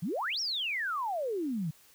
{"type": "exponential two-way sweep", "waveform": "sine", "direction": "up then down", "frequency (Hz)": [146.83, 5730, 146.83], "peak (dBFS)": -30, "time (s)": [0.02, 1.71], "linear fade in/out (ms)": 10, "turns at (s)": 0.4, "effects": ["white hiss -60 dBFS RMS until 1.94 s"]}